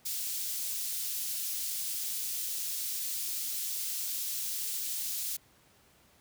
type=high-pass noise; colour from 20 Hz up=white; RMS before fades=-35 dBFS; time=0.05-5.37 s; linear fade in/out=10 ms; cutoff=4100 Hz; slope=12 dB/octave; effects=pink hiss -63 dBFS RMS until 6.2 s + high-pass 60 Hz 12 dB/octave